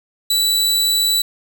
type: tone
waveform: sawtooth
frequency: 3951 Hz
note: B7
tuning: in tune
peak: -11 dBFS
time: 0.3-1.22 s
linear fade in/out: 5 ms
effects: none